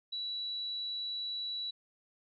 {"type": "tone", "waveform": "sine", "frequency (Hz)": 3930, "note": "B7", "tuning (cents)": -9, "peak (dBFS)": -35, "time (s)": [0.12, 1.71], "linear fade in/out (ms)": 10, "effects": []}